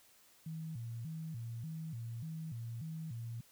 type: tone with vibrato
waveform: sine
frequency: 136.4 Hz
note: C#3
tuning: 28 cents flat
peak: -40 dBFS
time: 0.46-3.41 s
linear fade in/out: 5 ms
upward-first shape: square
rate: 1.7 Hz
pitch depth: 280 cents each way
effects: white hiss -65 dBFS RMS until 3.51 s